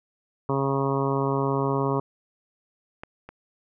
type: harmonic tone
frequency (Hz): 137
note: C#3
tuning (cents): -20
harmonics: 1 / 2 / 3 / 4 / 5 / 6 / 7 / 8 / 9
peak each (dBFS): -27 / -29 / -27 / -33 / -35 / -39 / -31 / -32 / -38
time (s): 0.49-2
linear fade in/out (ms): 2
type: clicks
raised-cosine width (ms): 0.5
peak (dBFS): -21 / -25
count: 2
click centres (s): 3.035 / 3.29
effects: none